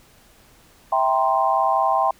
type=chord; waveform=sine; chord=C dominant seventh; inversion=first; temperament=just; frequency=654.1 / 784.9 / 941.9 / 1046.5 Hz; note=E5 / G5 / Bb5 / C6; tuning=-14 / +2 / +18 / 0 cents; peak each=-23 / -20 / -25 / -21 dBFS; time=0.92-2.11 s; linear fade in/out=5 ms; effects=pink hiss -53 dBFS RMS until 2.19 s